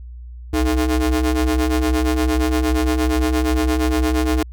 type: ring-modulated tone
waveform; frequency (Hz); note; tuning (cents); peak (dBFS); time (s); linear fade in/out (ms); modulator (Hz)
35% pulse; 123.8; B2; +5; -11; 0.53-4.43; 5; 190
effects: added 60 Hz sine -32 dBFS peak until 4.52 s